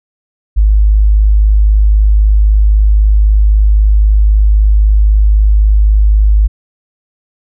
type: tone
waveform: sine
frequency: 51.91 Hz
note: G#1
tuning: in tune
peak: -4 dBFS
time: 0.56-6.48 s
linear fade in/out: 20 ms
effects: none